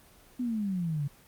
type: exponential sweep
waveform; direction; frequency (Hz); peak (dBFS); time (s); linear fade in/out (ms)
sine; down; 254.9 to 138; -28; 0.39-1.08; 10
effects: pink hiss -57 dBFS RMS until 1.27 s + Opus 24 kbps